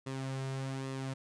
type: tone with flanger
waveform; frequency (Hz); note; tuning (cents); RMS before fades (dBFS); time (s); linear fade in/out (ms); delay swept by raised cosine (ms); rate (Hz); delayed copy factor
sawtooth; 133.6; C3; +36; -38; 0.06-1.14; 10; 1.3 to 3.6; 1.2; -0.5
effects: resampled to 22050 Hz